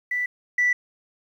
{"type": "tone pair in turn", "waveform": "sine", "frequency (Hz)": [1975.5, 1968.1], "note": ["B6", "B6"], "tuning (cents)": [0, -7], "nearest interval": "unison", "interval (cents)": 7, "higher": "first", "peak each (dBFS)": [-22, -16], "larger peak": "second", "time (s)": [[0.11, 0.26], [0.58, 0.73]], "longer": "neither", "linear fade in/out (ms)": 5, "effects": ["tanh soft clip ceiling -14 dBFS", "9-bit"]}